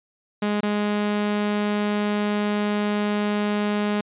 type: tone with dropouts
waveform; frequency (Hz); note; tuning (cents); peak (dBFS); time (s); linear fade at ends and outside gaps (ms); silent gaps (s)
sawtooth; 207.7; G#3; 0; -17; 0.42-4.01; 5; 0.607-0.63
effects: resampled to 8000 Hz